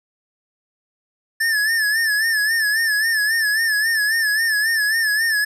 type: tone with vibrato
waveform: square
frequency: 1752 Hz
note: A6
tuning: 8 cents flat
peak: -17 dBFS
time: 1.4-5.45 s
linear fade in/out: 10 ms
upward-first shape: sine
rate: 3.7 Hz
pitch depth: 83 cents each way
effects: resampled to 32000 Hz + 9-bit